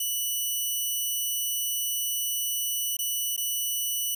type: tone with dropouts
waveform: 5% pulse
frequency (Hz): 2960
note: F#7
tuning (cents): 0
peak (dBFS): -18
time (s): 0-4.15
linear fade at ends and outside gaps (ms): 5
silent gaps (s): 2.969-2.989 / 3.365-3.376
effects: none